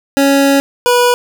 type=tone pair in turn; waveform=25% pulse; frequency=277.2 / 488.4 Hz; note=C#4 / B4; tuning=0 / -19 cents; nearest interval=minor seventh; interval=981 cents; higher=second; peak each=-4 dBFS; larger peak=neither; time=0.17-0.6 / 0.86-1.14 s; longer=first; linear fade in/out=0 ms; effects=none